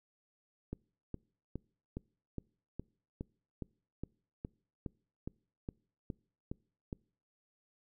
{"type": "click train", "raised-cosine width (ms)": 3, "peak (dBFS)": -26, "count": 16, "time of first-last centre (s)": [0.73, 6.928], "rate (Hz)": 2.42, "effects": ["noise-tail reverb RT60 0.5 s tail -26 dB re dry"]}